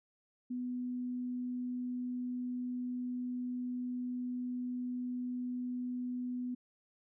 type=tone; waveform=sine; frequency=248.3 Hz; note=B3; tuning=9 cents sharp; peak=-35 dBFS; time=0.5-6.55 s; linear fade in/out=10 ms; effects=none